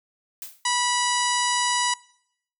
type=noise with exponential decay; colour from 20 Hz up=blue; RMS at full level=-32 dBFS; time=0.42-0.65 s; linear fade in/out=2 ms; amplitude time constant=50 ms
type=harmonic tone; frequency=978 Hz; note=B5; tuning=17 cents flat; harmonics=1 / 2 / 3 / 4 / 5 / 6 / 7 / 8 / 9 / 10; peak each=-25 / -28 / -30 / -31 / -32 / -33 / -33 / -34 / -35 / -35 dBFS; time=0.65-1.94 s; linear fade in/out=5 ms
effects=noise-tail reverb RT60 0.7 s tail -22 dB re dry